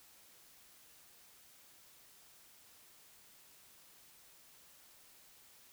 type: silence
effects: white hiss -62 dBFS RMS until 5.72 s